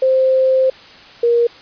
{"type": "tone pair in turn", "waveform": "sine", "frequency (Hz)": [523.3, 472.1], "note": ["C5", "A#4"], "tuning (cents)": [0, 22], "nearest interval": "major second", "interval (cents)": 178, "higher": "first", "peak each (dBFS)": -10, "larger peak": "neither", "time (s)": [[0.02, 0.7], [1.23, 1.47]], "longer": "first", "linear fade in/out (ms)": 5, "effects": ["white hiss -40 dBFS RMS until 1.61 s", "resampled to 11025 Hz"]}